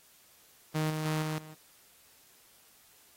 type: tone with level steps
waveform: sawtooth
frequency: 155.56 Hz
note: D#3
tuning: in tune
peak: -24 / -28 / -25 / -28 / -43 dBFS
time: 0.74-1.55 s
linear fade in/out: 20 ms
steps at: 0.9 / 1.05 / 1.22 / 1.38 s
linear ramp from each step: 5 ms
effects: white hiss -61 dBFS RMS until 3.16 s + AAC 48 kbps